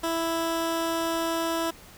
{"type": "tone", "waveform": "15% pulse", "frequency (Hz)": 330.3, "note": "E4", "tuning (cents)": 4, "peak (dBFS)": -19, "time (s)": [0.03, 1.71], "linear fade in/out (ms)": 10, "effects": ["pink hiss -49 dBFS RMS until 1.97 s"]}